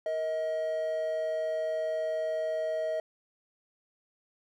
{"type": "tone pair together", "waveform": "triangle", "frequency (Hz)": [467.2, 634.2], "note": ["A#4", "D#5"], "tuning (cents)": [4, 33], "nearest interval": "perfect fourth", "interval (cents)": 529, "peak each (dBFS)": [-37, -27], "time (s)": [0.06, 3], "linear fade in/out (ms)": 2, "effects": []}